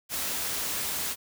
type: noise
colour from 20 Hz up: white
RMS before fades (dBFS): -31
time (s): 0.09-1.16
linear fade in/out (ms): 50
effects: none